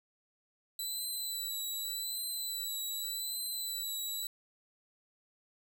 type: tone with vibrato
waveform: 15% pulse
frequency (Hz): 3973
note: B7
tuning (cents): +10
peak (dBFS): -29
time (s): 0.79-4.27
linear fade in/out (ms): 2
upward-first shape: triangle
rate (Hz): 0.85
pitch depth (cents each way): 41
effects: none

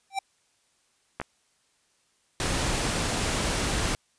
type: tone with exponential growth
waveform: square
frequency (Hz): 780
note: G5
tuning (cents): -9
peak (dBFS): -23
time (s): 0.1-0.19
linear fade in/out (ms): 5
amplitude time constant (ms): 19
type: clicks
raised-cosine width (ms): 0.5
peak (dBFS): -16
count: 2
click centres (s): 1.2 / 1.215
type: noise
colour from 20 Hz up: pink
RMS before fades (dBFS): -27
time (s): 2.4-3.95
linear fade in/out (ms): 0
effects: white hiss -68 dBFS RMS until 4.18 s + resampled to 22050 Hz

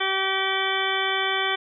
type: harmonic tone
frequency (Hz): 384.7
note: G4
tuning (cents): -33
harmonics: 1 / 2 / 3 / 4 / 5 / 6 / 8 / 9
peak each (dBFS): -30 / -30 / -30 / -30 / -30 / -30 / -30 / -30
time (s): 0-1.56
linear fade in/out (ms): 10
effects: none

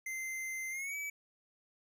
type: tone with pitch glide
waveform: square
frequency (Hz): 2077 to 2291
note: C7 to D7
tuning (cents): -13 to -44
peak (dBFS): -38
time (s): 0.06-1.1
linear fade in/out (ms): 5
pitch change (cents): +169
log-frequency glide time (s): 0.7-0.96
effects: none

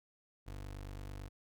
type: tone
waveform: 25% pulse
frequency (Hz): 49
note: G1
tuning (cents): 0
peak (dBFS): -40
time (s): 0.46-1.29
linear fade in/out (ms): 20
effects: none

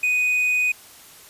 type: tone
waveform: triangle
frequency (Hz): 2489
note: D#7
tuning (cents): 0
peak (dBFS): -16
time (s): 0.03-0.72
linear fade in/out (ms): 5
effects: white hiss -46 dBFS RMS until 1.29 s + resampled to 32000 Hz

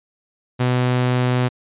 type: tone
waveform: sawtooth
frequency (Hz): 125.1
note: B2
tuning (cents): +23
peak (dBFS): -12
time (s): 0.59-1.49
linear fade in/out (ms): 20
effects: resampled to 8000 Hz

